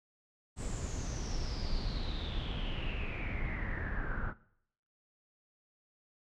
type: noise with low-pass filter sweep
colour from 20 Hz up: brown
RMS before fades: -36 dBFS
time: 0.56-4.34 s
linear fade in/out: 50 ms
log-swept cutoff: 8000 to 1400 Hz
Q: 9.4
effects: noise-tail reverb RT60 0.7 s tail -20 dB re dry